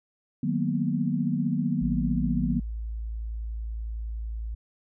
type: chord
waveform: sine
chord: B major seventh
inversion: first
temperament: just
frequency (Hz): 154.34 / 185.21 / 231.5 / 246.9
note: D#3 / F#3 / A#3 / B3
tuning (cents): -14 / +2 / -12 / 0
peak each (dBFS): -29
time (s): 0.43-2.6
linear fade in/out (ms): 5
type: tone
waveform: sine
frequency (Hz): 55.4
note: A1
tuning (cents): +13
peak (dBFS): -30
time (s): 1.81-4.55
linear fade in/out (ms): 10
effects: none